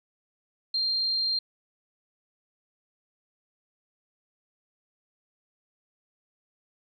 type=tone; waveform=sine; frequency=4186 Hz; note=C8; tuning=in tune; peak=-24 dBFS; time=0.74-1.39 s; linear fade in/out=5 ms; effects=none